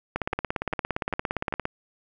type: two click trains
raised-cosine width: 0.5 ms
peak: -11 / -14 dBFS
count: 27 / 4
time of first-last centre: 0.16-1.654 / 0.33-1.525 s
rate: 17.4 / 2.51 Hz
effects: none